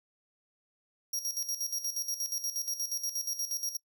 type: tone with tremolo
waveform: sawtooth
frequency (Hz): 5640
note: F8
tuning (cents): +16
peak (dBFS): -28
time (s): 1.13-3.77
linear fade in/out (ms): 5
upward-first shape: square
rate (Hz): 8.4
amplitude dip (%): 70
effects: noise-tail reverb RT60 0.1 s tail -24 dB re dry